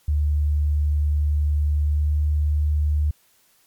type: tone with pitch glide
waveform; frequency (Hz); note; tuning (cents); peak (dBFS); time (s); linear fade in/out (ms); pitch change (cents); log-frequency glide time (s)
sine; 74.1 to 74.79; D2 to D2; +16 to +32; -17; 0.08-3.11; 5; +16; 1.87-2.11
effects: white hiss -60 dBFS RMS until 3.66 s + MP3 96 kbps